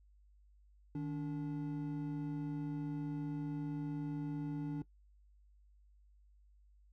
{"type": "tone pair together", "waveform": "triangle", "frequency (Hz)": [153, 288.4], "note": ["D#3", "D4"], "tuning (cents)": [-29, -31], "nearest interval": "major seventh", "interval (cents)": 1098, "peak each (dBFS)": [-38, -37], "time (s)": [0.95, 4.82], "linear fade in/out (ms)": 2, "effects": ["noise-tail reverb RT60 0.1 s tail -18 dB re dry", "added 50 Hz sine -62 dBFS peak until 6.92 s"]}